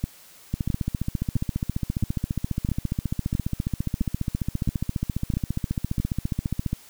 two click trains, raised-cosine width 5 ms, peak -12 / -12 dBFS, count 92 / 10, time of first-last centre 0.54-6.73 / 0.04-6 s, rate 14.7 / 1.51 Hz, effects white hiss -50 dBFS RMS until 6.89 s

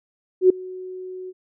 sine tone with ADSR envelope, 370 Hz, F#4, in tune, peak -7 dBFS, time 0.41-1.33 s, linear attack 88 ms, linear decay 6 ms, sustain -24 dB, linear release 39 ms, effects none

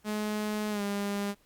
sawtooth tone with pitch glide, 211.7 to 202 Hz, G#3 to G#3, +33 to -48 cents, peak -26 dBFS, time 0.04-1.35 s, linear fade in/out 50 ms, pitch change -81 cents, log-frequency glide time 0.7-0.82 s, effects pink hiss -66 dBFS RMS until 1.45 s + Opus 48 kbps

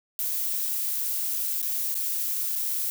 violet noise with dropouts, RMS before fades -28 dBFS, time 0.19-2.9 s, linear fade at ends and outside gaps 0 ms, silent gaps 1.617-1.627 / 1.943-1.953 / 2.554-2.558 s, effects none

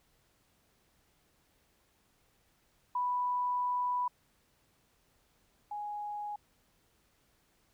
sine tone pair in turn, 987.8 / 830.6 Hz, B5 / G#5, 0 / 0 cents, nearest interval minor third, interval 300 cents, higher first, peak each -29 / -36 dBFS, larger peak first, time 2.95-4.08 / 5.71-6.36 s, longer first, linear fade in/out 5 ms, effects pink hiss -71 dBFS RMS until 7.73 s

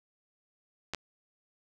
clicks, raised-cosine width 0.2 ms, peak -17 dBFS, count 2, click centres 0.936 / 0.947 s, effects none

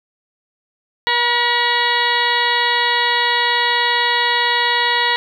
harmonic tone with a mistuned harmonic, 480.4 Hz, B4, 48 cents flat, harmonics 1 / 2 / 3 / 4 / 5 / 6 / 7 / 8 / 9, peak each -27 / -19 / -28 / -18 / -29 / -25 / -26 / -23 / -27 dBFS, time 1.07-5.16 s, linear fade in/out 0 ms, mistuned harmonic 5, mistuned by -97 cents, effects 8-bit

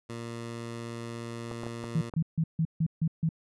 15% pulse tone, 116.8 Hz, A#2, 4 cents sharp, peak -30 dBFS, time 0.09-2.1 s, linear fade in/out 10 ms
clicks, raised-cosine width 1 ms, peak -24 dBFS, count 5, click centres 1.514 / 1.635 / 1.666 / 1.841 / 2.138 s
sine tone bursts, 161.7 Hz, E3, 33 cents flat, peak -23 dBFS, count 7, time 1.95-3.291 s, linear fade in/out 5 ms, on 63 ms, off 150 ms
effects resampled to 24000 Hz

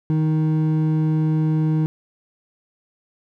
triangle tone pair together, 156.3 / 312.6 Hz, D#3 / D#4, +8 / +8 cents, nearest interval octave, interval 1200 cents, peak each -15 / -22 dBFS, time 0.1-1.86 s, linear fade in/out 0 ms, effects none

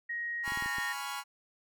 sine tone with pitch glide, 1883 to 1850.7 Hz, A#6 to A#6, +17 to -13 cents, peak -33 dBFS, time 0.09-0.93 s, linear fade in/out 10 ms, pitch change -30 cents, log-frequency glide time 0.61-0.67 s
sawtooth chord, C# dominant seventh, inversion second, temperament equal, 830.6 / 987.8 / 1108.7 / 1396.9 Hz, G#5 / B5 / C#6 / E#6, 0 / 0 / 0 / 0 cents, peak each -38 dBFS, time 0.43-1.24 s, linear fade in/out 50 ms
clicks, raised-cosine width 3 ms, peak -32 dBFS, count 6, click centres 0.478 / 0.521 / 0.574 / 0.624 / 0.66 / 0.784 s
effects none

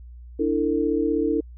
sine chord, D suspended second, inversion none, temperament equal with one note detuned, 293.7 / 329.6 / 449.2 Hz, D4 / E4 / A4, 0 / 0 / +36 cents, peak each -24 dBFS, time 0.39-1.41 s, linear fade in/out 10 ms, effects added 60 Hz sine -39 dBFS peak until 1.57 s

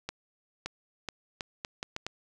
accelerating click train, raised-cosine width 0.2 ms, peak -17 dBFS, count 8, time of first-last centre 0.09-2.066 s, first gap 570 ms, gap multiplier 0.75, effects none

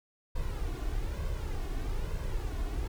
brown noise with flanger, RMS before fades -33 dBFS, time 0.35-2.88 s, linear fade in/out 10 ms, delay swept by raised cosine 1.9 to 2.79 ms, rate 1.1 Hz, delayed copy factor +0.6, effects none

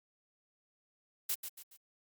blue noise with echo, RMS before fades -33 dBFS, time 1.29-1.35 s, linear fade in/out 10 ms, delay 140 ms, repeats 3, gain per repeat -8 dB, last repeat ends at 1.77 s, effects Opus 48 kbps

